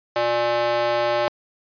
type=tone with high-pass filter; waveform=square; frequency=118.9 Hz; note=A#2; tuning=35 cents sharp; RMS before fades=-21 dBFS; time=0.16-1.28 s; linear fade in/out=0 ms; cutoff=590 Hz; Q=2.3; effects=resampled to 11025 Hz